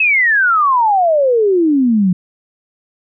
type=exponential sweep; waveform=sine; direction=down; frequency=2633 to 175.4 Hz; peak=-9 dBFS; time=0-2.13 s; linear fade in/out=5 ms; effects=none